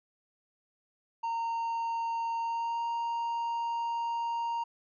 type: tone with pitch glide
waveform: triangle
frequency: 921 to 931.7 Hz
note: A#5 to A#5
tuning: -21 to -1 cents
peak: -28 dBFS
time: 1.23-4.64 s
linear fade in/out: 10 ms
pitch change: +20 cents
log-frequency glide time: 2.4-2.83 s
effects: resampled to 16000 Hz